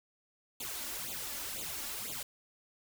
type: noise with flanger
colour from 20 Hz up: white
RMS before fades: -40 dBFS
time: 0.6-2.23 s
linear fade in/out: 5 ms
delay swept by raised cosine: 0.27 to 3.57 ms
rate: 2 Hz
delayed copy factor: +0.95
effects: none